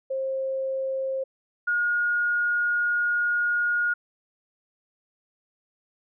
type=tone pair in turn; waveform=sine; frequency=532 / 1434.3 Hz; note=C5 / F6; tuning=+29 / +46 cents; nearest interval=octave + perfect fourth; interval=1717 cents; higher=second; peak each=-25 / -21 dBFS; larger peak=second; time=0.1-1.24 / 1.67-3.94 s; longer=second; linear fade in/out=10 ms; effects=none